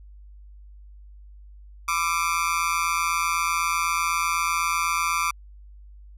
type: tone with amplitude modulation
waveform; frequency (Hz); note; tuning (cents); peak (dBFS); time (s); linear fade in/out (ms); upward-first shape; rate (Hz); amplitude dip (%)
30% pulse; 1178; D6; +5; -15; 1.88-5.31; 5; sine; 168; 95
effects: added 50 Hz sine -43 dBFS peak until 6.17 s + resampled to 32000 Hz